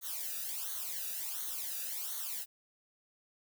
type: noise with flanger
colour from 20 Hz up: blue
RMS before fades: -39 dBFS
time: 0.01-2.46 s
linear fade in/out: 50 ms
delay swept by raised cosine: 0.39 to 0.95 ms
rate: 1.4 Hz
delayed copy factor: -0.9
effects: none